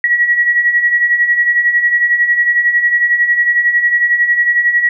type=beating tone pair; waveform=sine; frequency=1912 / 1923 Hz; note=A#6 / B6; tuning=+43 / -47 cents; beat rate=11 Hz; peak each=-17 / -10 dBFS; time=0.04-4.89 s; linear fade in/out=2 ms; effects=none